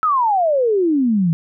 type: exponential sweep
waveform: sine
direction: down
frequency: 1321 to 157.8 Hz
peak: -13 dBFS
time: 0.03-1.33 s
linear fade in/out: 0 ms
effects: none